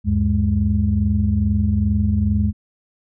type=tone cluster; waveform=sine; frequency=75.6 / 98 / 208.1 Hz; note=D#2 / G2 / G#3; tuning=-49 / 0 / +4 cents; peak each=-19 dBFS; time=0.04-2.53 s; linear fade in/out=50 ms; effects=tanh soft clip ceiling -5 dBFS